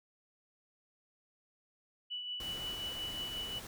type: tone with tremolo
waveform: sine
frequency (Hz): 2960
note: F#7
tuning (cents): 0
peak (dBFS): -36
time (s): 2.1-3.6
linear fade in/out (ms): 20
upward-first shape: triangle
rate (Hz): 5.6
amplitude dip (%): 45
type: noise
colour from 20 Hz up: pink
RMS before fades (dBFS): -47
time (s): 2.4-3.67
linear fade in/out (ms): 2
effects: none